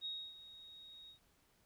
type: tone with ADSR envelope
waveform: sine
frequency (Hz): 3763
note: A#7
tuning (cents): +16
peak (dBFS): -39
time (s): 0.01-1.19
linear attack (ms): 42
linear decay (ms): 280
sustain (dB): -14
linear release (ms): 100
effects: pink hiss -73 dBFS RMS until 1.65 s